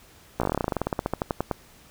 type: slowing click train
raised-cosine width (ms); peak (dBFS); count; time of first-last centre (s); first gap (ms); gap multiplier
1; -10; 24; 0.4-1.513; 16; 1.09
effects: pink hiss -53 dBFS RMS until 1.9 s